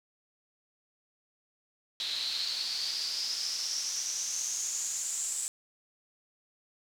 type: noise with band-pass filter sweep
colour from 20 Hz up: pink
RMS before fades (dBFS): -34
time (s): 2-5.48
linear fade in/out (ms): 0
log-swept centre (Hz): 3900 to 7800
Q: 7.6
effects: none